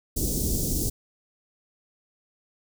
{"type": "band-stop noise", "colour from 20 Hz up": "pink", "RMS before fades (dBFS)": -26, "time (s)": [0.16, 0.9], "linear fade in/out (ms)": 10, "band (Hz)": [410, 5700], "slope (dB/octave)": 24, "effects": []}